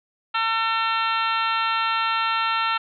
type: harmonic tone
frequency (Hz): 450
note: A4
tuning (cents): +39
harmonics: 2 / 3 / 4 / 5 / 6 / 7 / 8 / 9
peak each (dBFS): -27 / -23 / -31 / -34 / -28 / -33 / -35 / -35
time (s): 0.34-2.78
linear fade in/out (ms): 10
effects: none